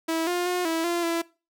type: tone with pitch steps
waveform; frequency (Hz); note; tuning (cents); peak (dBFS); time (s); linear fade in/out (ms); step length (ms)
sawtooth; 325.9 / 353.8 / 358.9 / 326.8 / 344.5 / 335; E4 / F4 / F4 / E4 / F4 / E4; -20 / +23 / +47 / -15 / -24 / +28; -20; 0.08-1.22; 10; 190
effects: noise-tail reverb RT60 0.3 s tail -21 dB re dry